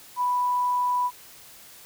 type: tone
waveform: sine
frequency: 987.8 Hz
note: B5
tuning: in tune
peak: -21 dBFS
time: 0.16-1.11 s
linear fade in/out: 50 ms
effects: white hiss -48 dBFS RMS until 1.85 s